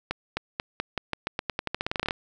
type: accelerating click train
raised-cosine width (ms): 0.3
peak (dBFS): -11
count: 21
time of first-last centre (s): 0.11-2.109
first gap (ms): 260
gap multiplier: 0.88
effects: none

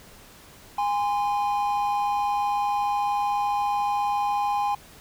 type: tone pair together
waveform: triangle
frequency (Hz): 819.8 / 1034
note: G#5 / C6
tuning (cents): -23 / -21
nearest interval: major third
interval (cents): 402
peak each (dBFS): -21 / -27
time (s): 0.78-4.75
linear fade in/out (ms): 5
effects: pink hiss -49 dBFS RMS until 5 s

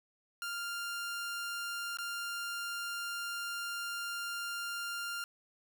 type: tone with dropouts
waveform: sawtooth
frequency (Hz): 1396.9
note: F6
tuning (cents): 0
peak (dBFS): -33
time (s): 0.42-5.24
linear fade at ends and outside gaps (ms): 1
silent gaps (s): 1.971-1.986
effects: none

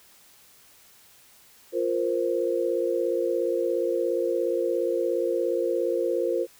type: chord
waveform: sine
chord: F suspended fourth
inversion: none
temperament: equal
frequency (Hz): 349.2 / 466.2 / 523.3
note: F4 / Bb4 / C5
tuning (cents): 0 / 0 / 0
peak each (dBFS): -27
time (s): 1.72-6.47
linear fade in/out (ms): 50
effects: white hiss -55 dBFS RMS until 6.59 s

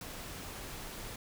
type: noise with ADSR envelope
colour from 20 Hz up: pink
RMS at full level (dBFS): -42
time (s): 0.01-1.16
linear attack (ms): 3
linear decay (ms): 3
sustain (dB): -2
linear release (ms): 4
effects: none

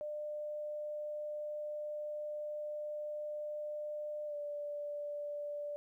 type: tone with pitch glide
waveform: sine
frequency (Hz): 599 to 585.7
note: D5 to D5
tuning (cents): +34 to -5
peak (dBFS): -38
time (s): 0.01-5.76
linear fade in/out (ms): 0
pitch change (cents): -39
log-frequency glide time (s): 4.26-4.35
effects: 13-bit

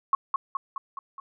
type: tone with echo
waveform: sine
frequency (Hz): 1094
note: C#6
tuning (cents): -23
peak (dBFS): -17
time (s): 0.13-0.15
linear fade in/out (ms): 2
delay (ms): 210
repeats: 5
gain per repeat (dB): -4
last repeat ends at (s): 1.2
effects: none

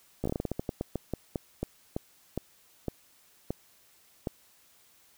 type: slowing click train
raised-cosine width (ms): 2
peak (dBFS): -17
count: 21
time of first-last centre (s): 0.24-4.272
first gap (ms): 15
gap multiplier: 1.23
effects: white hiss -62 dBFS RMS until 5.17 s

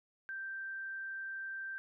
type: tone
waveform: sine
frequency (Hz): 1568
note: G6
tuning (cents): 0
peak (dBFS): -39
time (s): 0.29-1.78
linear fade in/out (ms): 0
effects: none

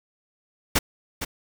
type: noise with echo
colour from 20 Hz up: pink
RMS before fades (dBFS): -19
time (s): 0.75-0.79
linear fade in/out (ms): 10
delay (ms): 460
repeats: 1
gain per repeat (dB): -10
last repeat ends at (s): 1.25
effects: none

